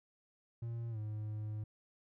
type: tone with pitch glide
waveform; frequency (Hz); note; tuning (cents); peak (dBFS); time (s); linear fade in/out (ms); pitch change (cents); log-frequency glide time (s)
triangle; 116.54 to 106.87; A#2 to A2; 0 to -50; -36; 0.62-1.64; 5; -150; 0.9-0.98
effects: none